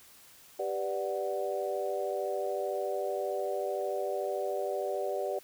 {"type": "chord", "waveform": "sine", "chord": "G major seventh", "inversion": "none", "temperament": "equal", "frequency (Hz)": [392, 493.9, 587.3, 740], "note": ["G4", "B4", "D5", "F#5"], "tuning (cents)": [0, 0, 0, 0], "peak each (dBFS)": [-35, -37, -34, -38], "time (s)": [0.59, 5.39], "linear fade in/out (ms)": 5, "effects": ["white hiss -56 dBFS RMS until 5.43 s"]}